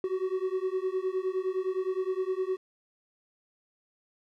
triangle beating tone pair, 370.2 / 379.9 Hz, F#4 / F#4, +1 / +46 cents, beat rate 9.7 Hz, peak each -29 / -29 dBFS, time 0.04-2.57 s, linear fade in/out 2 ms, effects none

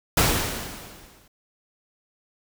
pink noise with exponential decay, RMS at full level -17 dBFS, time 0.17-1.28 s, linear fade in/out 5 ms, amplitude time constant 240 ms, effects none

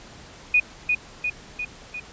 sine tone with echo, 2474 Hz, D#7, 10 cents flat, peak -14 dBFS, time 0.54-0.6 s, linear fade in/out 5 ms, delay 350 ms, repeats 4, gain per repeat -4 dB, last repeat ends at 2 s, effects pink hiss -45 dBFS RMS until 2.12 s + resampled to 16000 Hz

